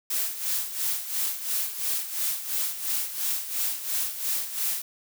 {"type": "noise with tremolo", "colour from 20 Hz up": "blue", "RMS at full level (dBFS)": -26, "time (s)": [0.1, 4.82], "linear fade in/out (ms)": 5, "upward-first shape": "sine", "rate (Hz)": 2.9, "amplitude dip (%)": 70, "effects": []}